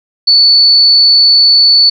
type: tone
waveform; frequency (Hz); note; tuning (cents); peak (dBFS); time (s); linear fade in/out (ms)
sine; 4465; C#8; +12; -3; 0.27-1.9; 10
effects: none